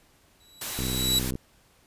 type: tone with exponential growth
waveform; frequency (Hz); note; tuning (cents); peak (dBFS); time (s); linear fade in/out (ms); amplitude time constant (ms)
sawtooth; 3918; B7; -15; -16; 0.4-1.19; 5; 170
type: noise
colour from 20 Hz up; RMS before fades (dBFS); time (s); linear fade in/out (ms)
white; -33; 0.61-1.31; 5
type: click train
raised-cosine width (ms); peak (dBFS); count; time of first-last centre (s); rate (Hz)
3; -19; 37; 0.79-1.354; 63.8
effects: pink hiss -61 dBFS RMS until 1.86 s + resampled to 32000 Hz